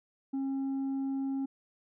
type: tone with tanh clipping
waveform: sine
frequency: 270.7 Hz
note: C#4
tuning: 41 cents flat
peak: -31 dBFS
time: 0.33-1.46 s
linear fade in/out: 10 ms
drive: 3 dB
effects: none